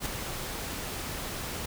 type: noise with ADSR envelope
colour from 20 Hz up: pink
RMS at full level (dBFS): -30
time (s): 0-1.66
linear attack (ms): 59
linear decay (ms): 6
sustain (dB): -6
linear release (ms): 8
effects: none